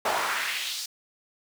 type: noise with high-pass filter sweep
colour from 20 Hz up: brown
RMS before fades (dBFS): -29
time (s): 0.05-0.86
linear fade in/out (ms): 5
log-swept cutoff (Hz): 670 to 5300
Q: 2
effects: none